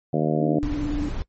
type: harmonic tone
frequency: 77.2 Hz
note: D#2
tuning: 13 cents flat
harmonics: 2 / 3 / 4 / 5 / 6 / 7 / 8 / 9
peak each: -24 / -26 / -27 / -28 / -29 / -29 / -30 / -31 dBFS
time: 0.13-0.59 s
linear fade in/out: 5 ms
type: tone with vibrato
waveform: sine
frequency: 293.7 Hz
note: D4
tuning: in tune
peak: -24 dBFS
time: 0.38-1.09 s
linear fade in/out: 5 ms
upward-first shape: sine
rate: 17 Hz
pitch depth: 47 cents each way
type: noise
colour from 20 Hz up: brown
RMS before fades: -28 dBFS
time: 0.63-1.22 s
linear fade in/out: 0 ms
effects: noise-tail reverb RT60 0.1 s tail -20 dB re dry + MP3 32 kbps